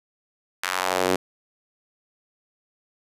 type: tone with high-pass filter sweep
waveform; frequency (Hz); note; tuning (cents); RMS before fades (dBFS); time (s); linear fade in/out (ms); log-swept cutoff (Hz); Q
sawtooth; 92.2; F#2; -6; -24; 0.63-1.16; 5; 1600 to 320; 1.4
effects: resampled to 32000 Hz

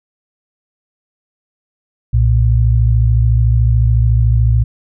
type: tone pair together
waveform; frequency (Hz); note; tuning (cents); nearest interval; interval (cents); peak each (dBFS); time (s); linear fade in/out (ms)
sine; 61.74 / 115.54; B1 / A#2; 0 / -15; major seventh; 1085; -11; 2.13-4.64; 10
effects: none

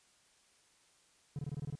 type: tone bursts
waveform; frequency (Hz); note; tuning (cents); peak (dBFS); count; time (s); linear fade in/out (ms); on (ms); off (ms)
triangle; 143.1; D3; -45; -34; 8; 1.36-1.754; 2; 30; 22
effects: white hiss -68 dBFS RMS until 1.79 s + resampled to 22050 Hz

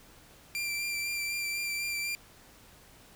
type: tone with vibrato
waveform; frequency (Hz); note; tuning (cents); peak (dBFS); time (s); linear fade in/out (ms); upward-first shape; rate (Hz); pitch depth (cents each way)
sawtooth; 2363; D7; +10; -28; 0.55-2.15; 0; sine; 4; 19
effects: pink hiss -56 dBFS RMS until 3.15 s

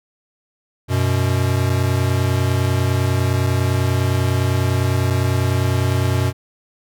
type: tone pair together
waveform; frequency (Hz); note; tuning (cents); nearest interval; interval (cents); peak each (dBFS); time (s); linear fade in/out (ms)
square; 93.52 / 123.47; F#2 / B2; +19 / 0; perfect fourth; 481; -19; 0.88-6.33; 50
effects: none

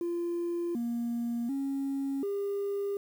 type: tone with pitch steps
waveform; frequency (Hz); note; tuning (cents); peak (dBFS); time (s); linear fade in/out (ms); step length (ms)
sine; 344.2 / 235.9 / 274.2 / 401.4; F4 / A#3 / C#4 / G4; -25 / +21 / -19 / +41; -28; 0.01-2.97; 2; 740
effects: tanh soft clip ceiling -26 dBFS + 9-bit

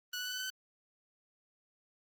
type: tone with pitch steps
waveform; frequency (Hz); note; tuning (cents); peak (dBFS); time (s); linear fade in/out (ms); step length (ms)
15% pulse; 1474 / 1483.4 / 1492.9 / 1502.4 / 1511.9 / 1521.6; F#6 / F#6 / F#6 / F#6 / F#6 / F#6; -7 / +4 / +15 / +26 / +37 / +48; -30; 0.13-0.502; 5; 62
effects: Opus 24 kbps

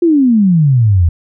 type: exponential sweep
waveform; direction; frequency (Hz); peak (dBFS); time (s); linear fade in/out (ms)
sine; down; 355 to 79.6; -6; 0.02-1.09; 5
effects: none

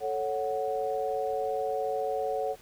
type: chord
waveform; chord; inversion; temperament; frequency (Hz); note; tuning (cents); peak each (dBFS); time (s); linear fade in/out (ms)
sine; F# minor; first; equal; 440 / 554.4 / 740; A4 / C#5 / F#5; 0 / 0 / 0; -32; 0-2.56; 50
effects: pink hiss -55 dBFS RMS until 2.61 s

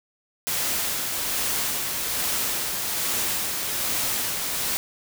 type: noise with tremolo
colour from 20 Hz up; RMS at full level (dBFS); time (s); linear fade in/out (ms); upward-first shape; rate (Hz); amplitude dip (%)
white; -25; 0.47-4.77; 0; sine; 1.2; 30
effects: none

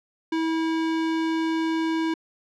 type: tone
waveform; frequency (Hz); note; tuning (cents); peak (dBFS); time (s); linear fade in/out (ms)
square; 323.9; E4; -30; -23; 0.32-2.14; 5
effects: low-pass 4000 Hz 12 dB/octave

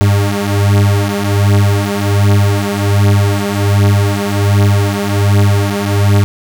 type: beating tone pair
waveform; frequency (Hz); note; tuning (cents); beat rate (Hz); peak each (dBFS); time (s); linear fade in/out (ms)
40% pulse; 100.3 / 101.6; G2 / G#2; +40 / -38; 1.3; -11; 0.01-6.24; 0
effects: none

